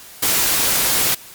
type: noise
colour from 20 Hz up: white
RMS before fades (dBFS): -17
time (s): 0.22-1.15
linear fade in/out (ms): 10
effects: white hiss -40 dBFS RMS until 1.34 s + Opus 48 kbps